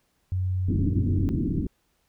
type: tone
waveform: sine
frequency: 92.5 Hz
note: F#2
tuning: in tune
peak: -23 dBFS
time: 0.32-1.29 s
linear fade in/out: 0 ms
type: low-pass noise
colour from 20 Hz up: white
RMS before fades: -26 dBFS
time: 0.68-1.67 s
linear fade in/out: 5 ms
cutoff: 320 Hz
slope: 48 dB/octave
effects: pink hiss -70 dBFS RMS until 2.08 s